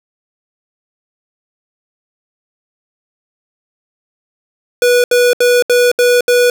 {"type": "tone bursts", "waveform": "square", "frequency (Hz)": 488.8, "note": "B4", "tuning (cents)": -18, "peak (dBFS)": -8, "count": 6, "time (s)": [4.82, 6.5], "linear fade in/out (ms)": 2, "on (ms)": 220, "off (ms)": 72, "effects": []}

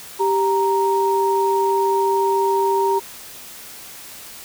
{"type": "tone pair together", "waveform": "sine", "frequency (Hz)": [392, 933], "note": ["G4", "A#5"], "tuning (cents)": [0, 1], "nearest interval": "octave + minor third", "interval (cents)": 1501, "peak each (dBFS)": -18, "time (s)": [0.19, 3], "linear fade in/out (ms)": 20, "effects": ["white hiss -38 dBFS RMS until 4.44 s"]}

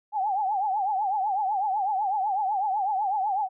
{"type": "tone with vibrato", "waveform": "sine", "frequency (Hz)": 803, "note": "G5", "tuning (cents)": 41, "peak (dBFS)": -23, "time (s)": [0.12, 3.49], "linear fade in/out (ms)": 50, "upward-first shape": "triangle", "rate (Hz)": 8, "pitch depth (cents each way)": 160, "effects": []}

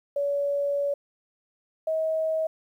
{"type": "tone pair in turn", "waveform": "sine", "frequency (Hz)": [568, 637.2], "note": ["C#5", "D#5"], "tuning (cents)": [42, 41], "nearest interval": "major second", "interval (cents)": 199, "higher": "second", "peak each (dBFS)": -23, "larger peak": "neither", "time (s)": [[0.16, 0.94], [1.87, 2.47]], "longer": "first", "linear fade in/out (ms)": 5, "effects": ["10-bit"]}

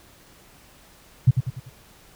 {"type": "tone with echo", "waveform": "sine", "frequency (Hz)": 127.3, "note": "C3", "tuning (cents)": -47, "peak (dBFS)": -9, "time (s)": [1.27, 1.31], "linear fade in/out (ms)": 10, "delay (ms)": 97, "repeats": 4, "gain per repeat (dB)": -7, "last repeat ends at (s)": 1.698, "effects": ["pink hiss -52 dBFS RMS until 2.15 s"]}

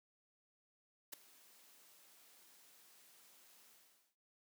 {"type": "noise with ADSR envelope", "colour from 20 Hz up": "white", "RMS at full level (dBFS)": -44, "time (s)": [1.12, 4.16], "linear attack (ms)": 13, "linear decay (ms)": 8, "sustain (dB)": -21, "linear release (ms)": 470, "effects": ["high-pass 200 Hz 12 dB/octave"]}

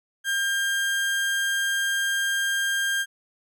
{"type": "tone", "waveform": "35% pulse", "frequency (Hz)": 1600, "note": "G6", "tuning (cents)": 35, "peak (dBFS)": -21, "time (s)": [0.24, 3.06], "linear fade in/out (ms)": 50, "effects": []}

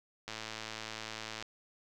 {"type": "click train", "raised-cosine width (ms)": 0.2, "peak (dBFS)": -23, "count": 127, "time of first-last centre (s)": [0.28, 1.425], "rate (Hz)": 110, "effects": []}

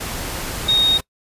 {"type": "tone in noise", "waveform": "sine", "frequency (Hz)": 3729, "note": "A#7", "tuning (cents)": 0, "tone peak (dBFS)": -12, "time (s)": [0.68, 0.98], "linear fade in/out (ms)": 10, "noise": "pink", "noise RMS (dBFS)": -27, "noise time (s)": [0, 1.01], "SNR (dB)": 12, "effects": ["noise-tail reverb RT60 0.1 s tail -22 dB re dry", "resampled to 32000 Hz"]}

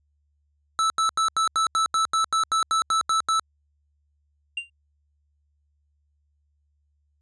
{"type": "tone bursts", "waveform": "square", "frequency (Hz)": 1314, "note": "E6", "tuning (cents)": -6, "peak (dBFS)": -20, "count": 14, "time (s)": [0.79, 3.396], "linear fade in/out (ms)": 0, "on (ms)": 110, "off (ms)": 82}
{"type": "tone with exponential decay", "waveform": "triangle", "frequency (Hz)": 2780, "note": "F7", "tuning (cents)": -9, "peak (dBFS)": -21, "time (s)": [4.57, 4.7], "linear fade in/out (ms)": 5, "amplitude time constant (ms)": 27}
{"effects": ["added 73 Hz sine -66 dBFS peak until 7.21 s", "resampled to 22050 Hz"]}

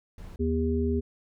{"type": "noise", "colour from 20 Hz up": "brown", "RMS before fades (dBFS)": -42, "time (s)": [0.18, 0.36], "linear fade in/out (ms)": 2}
{"type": "harmonic tone", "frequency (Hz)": 80.3, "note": "E2", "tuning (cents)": -45, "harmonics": [1, 3, 5], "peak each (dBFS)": [-27, -28, -29], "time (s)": [0.39, 1.01], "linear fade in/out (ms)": 20}
{"effects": []}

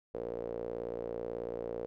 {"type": "tone with band-pass filter", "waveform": "sawtooth", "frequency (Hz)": 58.27, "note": "A#1", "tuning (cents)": 0, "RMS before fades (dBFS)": -39, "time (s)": [0.14, 1.86], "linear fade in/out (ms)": 0, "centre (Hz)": 480, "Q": 6, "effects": []}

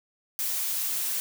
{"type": "noise", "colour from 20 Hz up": "blue", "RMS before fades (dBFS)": -29, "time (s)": [0.39, 1.2], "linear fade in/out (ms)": 0, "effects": []}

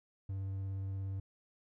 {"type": "tone with vibrato", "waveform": "triangle", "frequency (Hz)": 96.8, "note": "G2", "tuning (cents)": -21, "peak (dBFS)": -34, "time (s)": [0.29, 1.2], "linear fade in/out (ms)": 5, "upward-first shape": "sine", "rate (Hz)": 17, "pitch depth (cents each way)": 11, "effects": []}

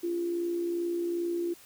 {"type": "tone with amplitude modulation", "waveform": "sine", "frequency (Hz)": 344.4, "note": "F4", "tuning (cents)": -24, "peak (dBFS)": -26, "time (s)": [0.03, 1.54], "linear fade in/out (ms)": 10, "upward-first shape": "sine", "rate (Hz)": 62.5, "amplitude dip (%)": 40, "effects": ["white hiss -54 dBFS RMS until 1.65 s"]}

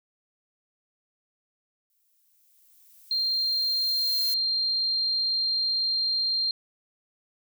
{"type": "noise with exponential growth", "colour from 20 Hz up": "violet", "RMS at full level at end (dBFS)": -32, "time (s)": [1.9, 4.34], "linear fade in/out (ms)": 1, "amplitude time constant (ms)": 530}
{"type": "tone", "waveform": "sine", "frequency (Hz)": 4186, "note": "C8", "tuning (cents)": 0, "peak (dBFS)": -23, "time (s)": [3.11, 6.51], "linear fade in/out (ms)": 2}
{"effects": []}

